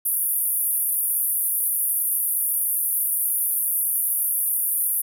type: band-pass noise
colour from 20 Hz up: pink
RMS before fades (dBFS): -23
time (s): 0.05-5.02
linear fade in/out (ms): 10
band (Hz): 9800 to 15000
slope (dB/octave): 96
effects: none